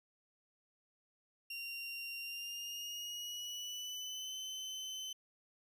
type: tone with pitch glide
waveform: 30% pulse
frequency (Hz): 2767 to 3052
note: F7 to G7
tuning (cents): -17 to -47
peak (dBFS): -39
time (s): 1.5-5.13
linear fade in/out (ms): 5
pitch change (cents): +170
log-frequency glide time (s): 2.2-4.36
effects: resampled to 32000 Hz